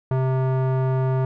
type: tone with low-pass filter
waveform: square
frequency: 130.81 Hz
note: C3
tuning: in tune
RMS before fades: -21 dBFS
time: 0.11-1.25 s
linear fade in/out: 2 ms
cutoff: 1000 Hz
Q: 1.1
effects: none